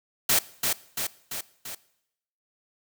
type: noise with echo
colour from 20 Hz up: white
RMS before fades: -21 dBFS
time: 0.29-0.39 s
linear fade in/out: 5 ms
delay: 340 ms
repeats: 4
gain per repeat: -4 dB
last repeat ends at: 1.75 s
effects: noise-tail reverb RT60 0.8 s tail -20 dB re dry